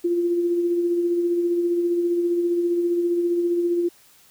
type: tone with tremolo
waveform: sine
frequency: 346.4 Hz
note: F4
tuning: 14 cents flat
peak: -17 dBFS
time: 0.04-3.89 s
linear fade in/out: 10 ms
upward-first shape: sine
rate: 15 Hz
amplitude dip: 35%
effects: white hiss -54 dBFS RMS until 4.3 s